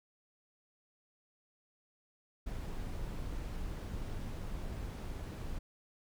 brown noise, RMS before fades -40 dBFS, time 2.46-5.59 s, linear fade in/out 10 ms, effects none

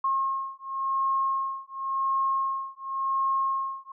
sine beating tone pair, 1077 / 1077.92 Hz, C6 / C#6, +50 / -49 cents, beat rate 0.92 Hz, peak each -28 / -28 dBFS, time 0.04-3.92 s, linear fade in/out 5 ms, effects none

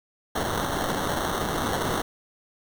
violet noise with sample-and-hold, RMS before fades -27 dBFS, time 0.35-2.02 s, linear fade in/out 5 ms, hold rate 2450 Hz, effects none

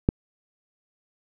click, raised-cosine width 3 ms, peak -5 dBFS, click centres 0.089 s, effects none

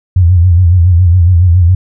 sine tone with vibrato, 88.2 Hz, F2, 18 cents sharp, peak -3 dBFS, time 0.16-1.75 s, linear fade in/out 5 ms, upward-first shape sine, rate 7.2 Hz, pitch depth 99 cents each way, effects none

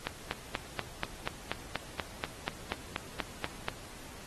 click train, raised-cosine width 0.3 ms, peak -15 dBFS, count 16, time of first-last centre 0.07-3.684 s, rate 4.15 Hz, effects pink hiss -49 dBFS RMS until 4.26 s + AAC 32 kbps

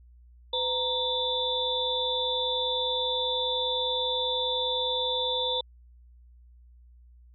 sine tone cluster, 505 / 934 / 3545 / 3875 Hz, B4 / A#5 / A7 / B7, +39 / +3 / +12 / -34 cents, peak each -31 / -34 / -28 / -36 dBFS, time 0.53-5.61 s, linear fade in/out 5 ms, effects added 60 Hz sine -51 dBFS peak until 7.34 s

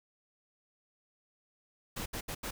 pink noise bursts at uneven times, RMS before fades -38 dBFS, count 4, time 1.96-2.06 / 2.13-2.21 / 2.28-2.35 / 2.43-2.51 s, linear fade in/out 10 ms, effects none

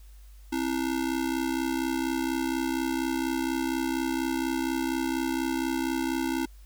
square ring-modulated tone, 297.1 Hz, D4, 20 cents sharp, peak -24 dBFS, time 0.52-6.46 s, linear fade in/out 10 ms, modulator 32.1 Hz, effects added 50 Hz sine -46 dBFS peak until 6.65 s + white hiss -62 dBFS RMS until 6.65 s

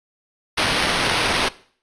blue noise with sample-and-hold, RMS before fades -20 dBFS, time 0.57-1.49 s, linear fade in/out 10 ms, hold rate 7350 Hz, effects noise-tail reverb RT60 0.5 s tail -19 dB re dry + resampled to 22050 Hz

